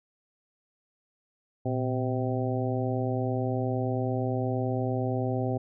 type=harmonic tone with a mistuned harmonic; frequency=128.8 Hz; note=C3; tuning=27 cents flat; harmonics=1 / 2 / 3 / 4 / 5 / 6; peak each=-29 / -32 / -34 / -35 / -36 / -37 dBFS; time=1.65-5.58 s; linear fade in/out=10 ms; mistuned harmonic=1; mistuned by=-140 cents; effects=none